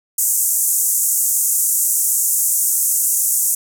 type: band-pass noise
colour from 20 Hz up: pink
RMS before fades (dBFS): -17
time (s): 0.18-3.55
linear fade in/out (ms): 5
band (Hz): 6800 to 15000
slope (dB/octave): 48
effects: none